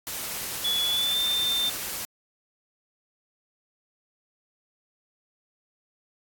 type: noise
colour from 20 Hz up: white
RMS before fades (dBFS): -33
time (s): 0.07-2.05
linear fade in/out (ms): 0
type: tone with pitch glide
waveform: sine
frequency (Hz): 3421 to 3581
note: A7 to A7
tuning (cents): -49 to +30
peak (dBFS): -23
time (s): 0.64-1.7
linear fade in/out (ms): 10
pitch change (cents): +79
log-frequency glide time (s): 0.89-1.19
effects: AAC 64 kbps